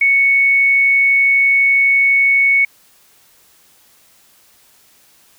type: tone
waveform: sine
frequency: 2217 Hz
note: C#7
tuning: in tune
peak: -9 dBFS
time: 0.01-2.65 s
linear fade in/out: 5 ms
effects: white hiss -51 dBFS RMS until 5.38 s